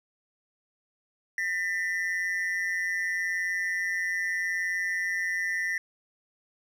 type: ring-modulated tone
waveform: triangle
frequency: 1892 Hz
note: A#6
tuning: 25 cents sharp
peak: -22 dBFS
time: 1.38-5.78 s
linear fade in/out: 2 ms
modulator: 90.4 Hz
effects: none